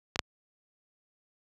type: clicks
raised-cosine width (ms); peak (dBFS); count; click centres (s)
0.2; -13 / -7; 2; 0.159 / 0.192
effects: high-pass 60 Hz 12 dB/octave